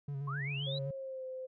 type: tone with vibrato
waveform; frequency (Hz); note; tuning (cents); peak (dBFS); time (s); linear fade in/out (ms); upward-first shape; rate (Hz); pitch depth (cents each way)
triangle; 140; C#3; +18; -34; 0.08-0.91; 5; square; 7.7; 35
type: linear sweep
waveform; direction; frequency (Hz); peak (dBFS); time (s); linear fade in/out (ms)
sine; up; 1011 to 4041; -38; 0.27-0.79; 10
type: tone with pitch glide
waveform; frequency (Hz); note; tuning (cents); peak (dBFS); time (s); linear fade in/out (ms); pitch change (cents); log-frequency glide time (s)
sine; 543 to 517.6; C#5 to C5; -36 to -19; -39; 0.66-1.47; 20; -83; 0.9-1.25
effects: none